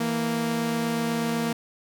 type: tone pair together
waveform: sawtooth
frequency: 164.2 / 232.2 Hz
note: E3 / A#3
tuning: -6 / -7 cents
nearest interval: tritone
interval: 599 cents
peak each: -27 / -21 dBFS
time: 0-1.53 s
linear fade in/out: 5 ms
effects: none